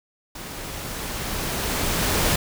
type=noise with level ramp; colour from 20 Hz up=pink; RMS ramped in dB=-36 to -20 dBFS; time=0.35-2.36 s; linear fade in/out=5 ms; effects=none